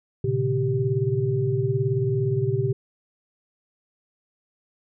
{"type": "tone cluster", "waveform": "sine", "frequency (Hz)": [114, 133.1, 150.9, 390.4], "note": ["A#2", "C3", "D3", "G4"], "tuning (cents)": [-38, 30, 47, -7], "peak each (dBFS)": [-26, -24, -32, -25], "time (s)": [0.24, 2.73], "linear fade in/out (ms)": 5, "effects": []}